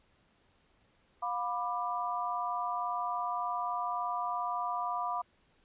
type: chord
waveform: sine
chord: B diminished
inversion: second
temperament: just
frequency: 711.2 / 987.8 / 1185.3 Hz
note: F5 / B5 / D6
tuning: +31 / 0 / +16 cents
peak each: -36 / -35 / -36 dBFS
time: 1.22-5.22 s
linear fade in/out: 10 ms
effects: pink hiss -69 dBFS RMS until 5.64 s + resampled to 8000 Hz